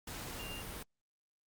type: tone in noise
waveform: sine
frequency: 2793 Hz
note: F7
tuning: 1 cent flat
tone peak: -45 dBFS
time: 0.39-0.62 s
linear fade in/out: 5 ms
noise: pink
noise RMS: -44 dBFS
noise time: 0.07-0.83 s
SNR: -4 dB
effects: Opus 48 kbps